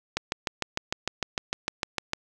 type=click train; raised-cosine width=0.2 ms; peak=-9 dBFS; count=14; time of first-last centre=0.17-2.134 s; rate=6.62 Hz; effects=none